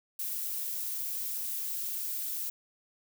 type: noise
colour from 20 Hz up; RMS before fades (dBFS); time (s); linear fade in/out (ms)
violet; -35; 0.19-2.5; 5
effects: none